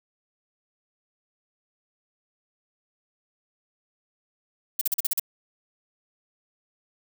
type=noise bursts; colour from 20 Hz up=violet; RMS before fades=-23 dBFS; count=7; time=4.79-5.197 s; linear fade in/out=5 ms; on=23 ms; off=41 ms; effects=none